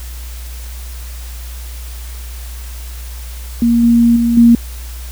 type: tone with level steps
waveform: sine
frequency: 234.4 Hz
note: A#3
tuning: 10 cents sharp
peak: -8 / -6 / -10 / -3 dBFS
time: 3.62-4.55 s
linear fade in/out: 2 ms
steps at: 3.83 / 4.16 / 4.37 s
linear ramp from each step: 5 ms
effects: added 60 Hz sine -25 dBFS peak until 5.11 s + white hiss -36 dBFS RMS until 5.11 s